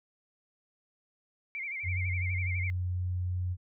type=tone with vibrato; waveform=sine; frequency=2217 Hz; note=C#7; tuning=in tune; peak=-34 dBFS; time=1.55-2.7 s; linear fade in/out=0 ms; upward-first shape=sine; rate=12 Hz; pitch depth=110 cents each way
type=tone; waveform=sine; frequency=90.3 Hz; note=F#2; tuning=42 cents flat; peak=-29 dBFS; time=1.83-3.57 s; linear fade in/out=50 ms
effects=none